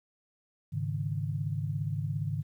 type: chord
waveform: sine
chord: Ab suspended fourth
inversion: none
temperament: just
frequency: 103.83 / 138.43 / 155.74 Hz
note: Ab2 / Db3 / Eb3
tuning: 0 / -2 / +2 cents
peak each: -34 dBFS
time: 0.72-2.43 s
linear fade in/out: 20 ms
effects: 11-bit